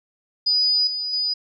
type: tone with level steps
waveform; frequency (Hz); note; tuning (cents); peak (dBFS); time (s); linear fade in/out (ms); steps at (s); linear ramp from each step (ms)
sine; 4952; D#8; -9; -16 / -24 / -20; 0.46-1.34; 10; 0.87 / 1.13; 2
effects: none